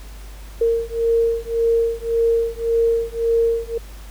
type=beating tone pair; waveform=sine; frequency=460 / 461.8 Hz; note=A#4 / A#4; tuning=-23 / -16 cents; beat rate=1.8 Hz; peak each=-19 dBFS; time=0.61-3.78 s; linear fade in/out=5 ms; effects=added 50 Hz sine -34 dBFS peak until 4.1 s + pink hiss -45 dBFS RMS until 4.1 s